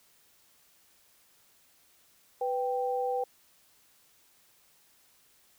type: tone pair together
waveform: sine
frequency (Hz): 496.5 / 784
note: B4 / G5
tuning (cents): +9 / 0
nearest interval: minor sixth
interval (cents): 791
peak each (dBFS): -30 / -31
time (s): 2.41-3.24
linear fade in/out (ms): 5
effects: white hiss -64 dBFS RMS until 5.58 s

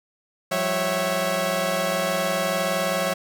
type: tone cluster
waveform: sawtooth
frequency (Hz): 174.6 / 194.1 / 550 / 657 / 759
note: F3 / G3 / C#5 / E5 / F#5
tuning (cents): 0 / -17 / -14 / -6 / +44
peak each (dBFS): -28 / -29 / -21 / -23 / -29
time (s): 0.51-3.14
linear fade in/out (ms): 10
effects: none

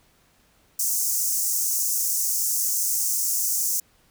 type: high-pass noise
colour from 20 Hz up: pink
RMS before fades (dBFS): -24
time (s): 0.79-3.8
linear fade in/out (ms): 5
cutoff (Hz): 5800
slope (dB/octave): 48
effects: pink hiss -61 dBFS RMS until 4.1 s

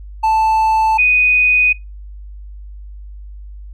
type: tone pair in turn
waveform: triangle / sine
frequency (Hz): 880 / 2489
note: A5 / D#7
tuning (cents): 0 / 0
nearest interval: octave + tritone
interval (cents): 1800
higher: second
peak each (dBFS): -9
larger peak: neither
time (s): 0.23-0.98 / 0.98-1.73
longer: neither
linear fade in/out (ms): 10
effects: noise-tail reverb RT60 0.2 s tail -21 dB re dry + added 50 Hz sine -30 dBFS peak until 3.73 s

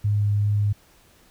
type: tone with vibrato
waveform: sine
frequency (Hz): 103.2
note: G#2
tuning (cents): -10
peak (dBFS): -18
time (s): 0.04-0.73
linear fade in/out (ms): 10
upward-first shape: triangle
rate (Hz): 2.6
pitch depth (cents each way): 8
effects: pink hiss -56 dBFS RMS until 1.3 s

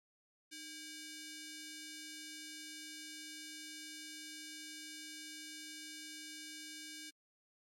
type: ring-modulated tone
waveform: 10% pulse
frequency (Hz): 1304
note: E6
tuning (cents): -19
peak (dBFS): -36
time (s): 0.51-7.11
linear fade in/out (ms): 20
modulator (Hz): 997
effects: MP3 64 kbps

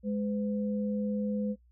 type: tone pair together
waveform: sine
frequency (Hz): 208.1 / 505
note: G#3 / B4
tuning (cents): +4 / +39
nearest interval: octave + minor third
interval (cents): 1535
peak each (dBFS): -29 / -36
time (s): 0.03-1.56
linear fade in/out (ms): 50
effects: noise-tail reverb RT60 0.1 s tail -21 dB re dry + added 60 Hz sine -59 dBFS peak until 1.71 s

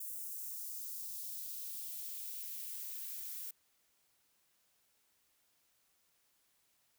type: noise with high-pass filter sweep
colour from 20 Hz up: violet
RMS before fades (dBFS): -44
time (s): 0-3.51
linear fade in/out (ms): 5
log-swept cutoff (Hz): 8300 to 1200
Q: 1.2
effects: white hiss -75 dBFS RMS until 6.98 s

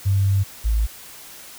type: tone pair in turn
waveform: sine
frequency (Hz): 98 / 54.75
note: G2 / A1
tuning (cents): 0 / -8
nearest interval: minor seventh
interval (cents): 1008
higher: first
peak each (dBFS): -15 / -16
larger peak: first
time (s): 0.05-0.44 / 0.64-0.87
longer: first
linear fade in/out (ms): 20
effects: white hiss -41 dBFS RMS until 1.58 s

